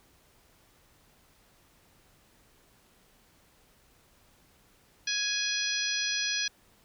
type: harmonic tone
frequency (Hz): 833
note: G#5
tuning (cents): +5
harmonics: 2 / 3 / 4 / 5 / 6 / 7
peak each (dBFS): -35 / -35 / -35 / -35 / -35 / -35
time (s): 5.07-6.48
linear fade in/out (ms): 5
effects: pink hiss -63 dBFS RMS until 6.84 s